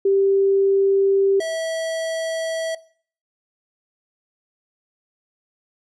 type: tone pair in turn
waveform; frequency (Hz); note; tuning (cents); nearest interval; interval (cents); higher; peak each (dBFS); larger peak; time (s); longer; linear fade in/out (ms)
sine / square; 392 / 650.7; G4 / E5; 0 / -23; major sixth; 877; second; -14 / -24; first; 0.05-1.4 / 1.4-2.75; neither; 5
effects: noise-tail reverb RT60 0.5 s tail -19 dB re dry + resampled to 24000 Hz